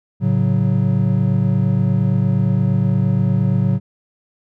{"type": "chord", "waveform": "triangle", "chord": "F# minor", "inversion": "first", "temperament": "equal", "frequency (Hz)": [110, 138.59, 185], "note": ["A2", "C#3", "F#3"], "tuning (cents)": [0, 0, 0], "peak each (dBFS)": -16, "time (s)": [0.2, 3.8], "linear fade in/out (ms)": 50, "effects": []}